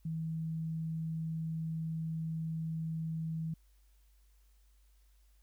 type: tone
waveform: sine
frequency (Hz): 160.9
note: E3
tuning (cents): -42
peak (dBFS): -34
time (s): 0.05-3.54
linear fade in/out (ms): 5
effects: added 50 Hz sine -62 dBFS peak until 5.42 s + white hiss -75 dBFS RMS until 5.42 s